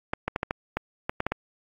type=clicks; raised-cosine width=0.5 ms; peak=-11 dBFS; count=10; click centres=0.135 / 0.28 / 0.361 / 0.431 / 0.509 / 0.77 / 1.095 / 1.204 / 1.266 / 1.32 s; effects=AAC 48 kbps